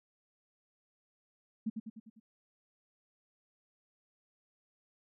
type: tone with echo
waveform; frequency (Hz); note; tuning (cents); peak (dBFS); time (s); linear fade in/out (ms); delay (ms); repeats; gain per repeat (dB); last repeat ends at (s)
sine; 220; A3; 0; -30; 1.66-1.7; 10; 100; 5; -5; 2.2
effects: none